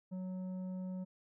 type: tone with tanh clipping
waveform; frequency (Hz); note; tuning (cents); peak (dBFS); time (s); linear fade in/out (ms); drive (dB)
triangle; 185; F#3; 0; -40; 0.11-1.05; 20; 12
effects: none